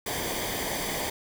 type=noise with comb filter; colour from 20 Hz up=pink; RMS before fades=-31 dBFS; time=0.06-1.1 s; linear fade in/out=5 ms; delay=0.74 ms; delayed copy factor=-0.65; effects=none